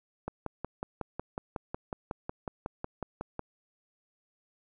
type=click train; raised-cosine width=1 ms; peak=-20 dBFS; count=18; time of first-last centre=0.28-3.394 s; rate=5.46 Hz; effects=none

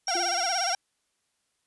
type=tone; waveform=sine; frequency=5590 Hz; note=F8; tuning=1 cent sharp; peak=-28 dBFS; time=0.07-0.75 s; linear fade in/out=2 ms
type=tone with vibrato; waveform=sawtooth; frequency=732 Hz; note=F#5; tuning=19 cents flat; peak=-23 dBFS; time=0.08-0.75 s; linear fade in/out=2 ms; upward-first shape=sine; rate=17 Hz; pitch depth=130 cents each way
type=tone with exponential decay; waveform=sine; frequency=350 Hz; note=F4; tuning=4 cents sharp; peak=-30 dBFS; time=0.15-0.66 s; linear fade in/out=5 ms; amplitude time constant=110 ms
effects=white hiss -75 dBFS RMS until 1.66 s + resampled to 24000 Hz

